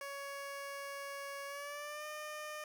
15% pulse tone with pitch glide, 559 to 606.1 Hz, C#5 to D#5, +14 to -46 cents, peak -36 dBFS, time 0.01-2.64 s, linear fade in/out 2 ms, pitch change +140 cents, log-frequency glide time 1.46-2.06 s, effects none

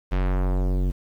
square tone with low-pass filter sweep, 46.25 Hz, F#1, in tune, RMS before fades -22 dBFS, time 0.11-0.92 s, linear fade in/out 20 ms, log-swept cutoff 2900 to 270 Hz, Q 0.98, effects 8-bit

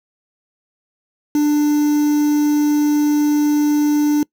triangle tone with quantisation, 296 Hz, D4, 14 cents sharp, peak -10 dBFS, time 1.35-4.23 s, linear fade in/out 2 ms, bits 5, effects noise-tail reverb RT60 0.1 s tail -24 dB re dry

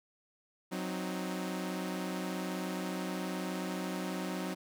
sawtooth chord, C diminished, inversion second, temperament equal, 185 / 261.6 / 311.1 Hz, Gb3 / C4 / Eb4, 0 / 0 / 0 cents, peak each -33 / -38 / -37 dBFS, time 0.71-4.55 s, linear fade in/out 20 ms, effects none

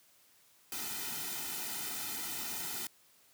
white noise with comb filter, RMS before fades -39 dBFS, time 0.72-2.87 s, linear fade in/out 2 ms, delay 1.8 ms, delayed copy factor -0.9, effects white hiss -65 dBFS RMS until 3.33 s + high-pass 60 Hz 12 dB/octave

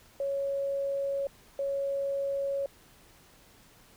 sine tone pair in turn, 554.4 / 554.4 Hz, C#5 / C#5, 0 / 0 cents, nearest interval unison, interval 0 cents, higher neither, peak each -28 dBFS, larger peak neither, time 0.2-1.27 / 1.59-2.66 s, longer neither, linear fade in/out 2 ms, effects pink hiss -58 dBFS RMS until 3.96 s

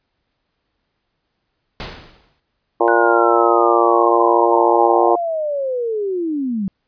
pink noise with exponential decay, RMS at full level -26 dBFS, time 1.8-2.4 s, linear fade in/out 1 ms, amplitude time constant 130 ms
harmonic tone, 116.54 Hz, A#2, in tune, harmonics 3 / 4 / 5 / 6 / 7 / 8 / 9, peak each -17 / -18 / -19 / -20 / -20 / -21 / -22 dBFS, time 2.8-5.16 s, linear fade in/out 10 ms
sine linear sweep, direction down, 1480 to 185 Hz, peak -18 dBFS, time 2.88-6.68 s, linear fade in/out 0 ms
effects pink hiss -71 dBFS RMS until 6.87 s + resampled to 11025 Hz

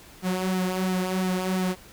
sawtooth tone with flanger, 185.3 Hz, F#3, 3 cents sharp, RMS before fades -26 dBFS, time 0.22-1.76 s, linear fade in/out 50 ms, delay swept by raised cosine 1.8 to 4.9 ms, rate 2.9 Hz, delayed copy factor -0.6, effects pink hiss -49 dBFS RMS until 1.92 s

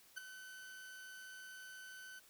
40% pulse tone with ADSR envelope, 1518 Hz, F#6, 44 cents sharp, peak -39 dBFS, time 0.16-2.2 s, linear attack 19 ms, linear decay 6 ms, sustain -11 dB, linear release 17 ms, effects white hiss -65 dBFS RMS until 2.29 s

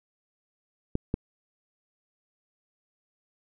clicks, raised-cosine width 3 ms, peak -13 dBFS, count 2, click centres 0.954 / 1.141 s, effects none

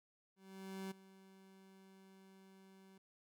30% pulse tone with ADSR envelope, 191.7 Hz, G3, 38 cents flat, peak -40 dBFS, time 0.36-2.98 s, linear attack 550 ms, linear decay 12 ms, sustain -18 dB, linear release 4 ms, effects none

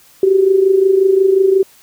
sine tone with amplitude modulation, 384.7 Hz, G4, 33 cents flat, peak -5 dBFS, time 0.23-1.63 s, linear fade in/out 2 ms, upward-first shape sine, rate 25.6 Hz, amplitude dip 65%, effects white hiss -47 dBFS RMS until 1.82 s

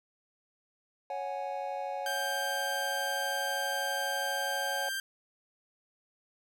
triangle chord, C# suspended fourth, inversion none, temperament just, 554.4 / 739.2 / 831.5 Hz, C#5 / F#5 / G#5, 0 / -2 / +2 cents, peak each -36 dBFS, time 1.1-4.89 s, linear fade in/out 2 ms
sawtooth tone, 1579 Hz, G6, 12 cents sharp, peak -29 dBFS, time 2.06-5 s, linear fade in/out 2 ms
effects none

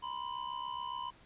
square ring-modulated tone, 999 Hz, B5, 20 cents sharp, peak -35 dBFS, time 0.02-1.11 s, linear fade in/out 20 ms, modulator 33.6 Hz, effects pink hiss -61 dBFS RMS until 1.25 s + resampled to 8000 Hz

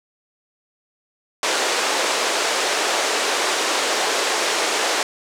pink band-pass noise, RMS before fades -21 dBFS, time 1.43-5.03 s, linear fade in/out 2 ms, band 390 to 8200 Hz, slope 24 dB/octave, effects none

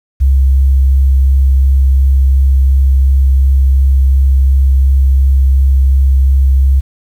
sine tone with vibrato, 66.9 Hz, C2, 39 cents sharp, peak -5 dBFS, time 0.2-6.81 s, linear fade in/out 20 ms, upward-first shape sine, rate 2.8 Hz, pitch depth 11 cents each way, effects 7-bit

